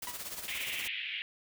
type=noise with tremolo; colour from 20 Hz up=white; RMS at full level=-39 dBFS; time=0.02-0.88 s; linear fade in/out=5 ms; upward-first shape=sine; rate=17 Hz; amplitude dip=60%
type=tone with exponential decay; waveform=sawtooth; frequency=974 Hz; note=B5; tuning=24 cents flat; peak=-33 dBFS; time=0.07-0.21 s; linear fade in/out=2 ms; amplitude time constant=29 ms
type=band-pass noise; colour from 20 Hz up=pink; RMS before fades=-38 dBFS; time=0.48-1.22 s; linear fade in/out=0 ms; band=2000 to 3300 Hz; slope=48 dB/octave
effects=none